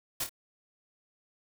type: noise with echo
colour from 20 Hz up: white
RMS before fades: -32 dBFS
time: 0.2-0.24 s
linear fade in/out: 5 ms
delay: 27 ms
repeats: 2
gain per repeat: -7 dB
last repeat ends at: 0.294 s
effects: none